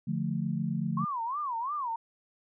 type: chord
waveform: sine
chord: D minor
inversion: none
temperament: equal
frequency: 146.83 / 174.61 / 220 Hz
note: D3 / F3 / A3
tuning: 0 / 0 / 0 cents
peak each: -33 / -32 / -33 dBFS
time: 0.07-1.05 s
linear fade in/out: 10 ms
type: tone with vibrato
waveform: sine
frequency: 1046.5 Hz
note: C6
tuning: in tune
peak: -30 dBFS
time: 0.97-1.96 s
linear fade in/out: 5 ms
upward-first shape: sine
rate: 2.9 Hz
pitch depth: 250 cents each way
effects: none